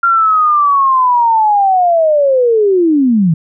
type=linear sweep; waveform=sine; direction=down; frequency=1389 to 152.3 Hz; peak=-7 dBFS; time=0.03-3.34 s; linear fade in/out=5 ms; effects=none